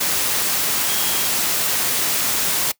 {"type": "tone in noise", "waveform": "sine", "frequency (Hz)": 3255, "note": "G#7", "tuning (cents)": -36, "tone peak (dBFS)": -30, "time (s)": [0.88, 1.28], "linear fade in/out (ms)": 10, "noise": "white", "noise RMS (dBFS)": -20, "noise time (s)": [0, 2.72], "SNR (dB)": -13, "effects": ["noise-tail reverb RT60 0.1 s tail -20 dB re dry", "high-pass 100 Hz 12 dB/octave"]}